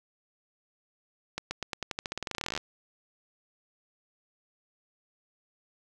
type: accelerating click train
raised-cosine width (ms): 0.2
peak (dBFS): -15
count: 25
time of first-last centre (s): 1.38-2.576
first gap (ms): 130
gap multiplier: 0.9
effects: none